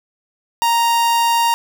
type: tone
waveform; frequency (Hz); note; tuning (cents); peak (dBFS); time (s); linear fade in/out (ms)
45% pulse; 932.3; A#5; 0; -13; 0.62-1.54; 0
effects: none